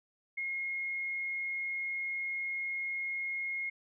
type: tone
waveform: sine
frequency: 2152 Hz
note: C7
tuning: 48 cents sharp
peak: -33 dBFS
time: 0.37-3.7 s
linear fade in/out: 10 ms
effects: none